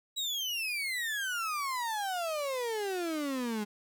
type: exponential sweep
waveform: 35% pulse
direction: down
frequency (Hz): 3912 to 204.2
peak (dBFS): -30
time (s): 0.16-3.65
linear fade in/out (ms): 20
effects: none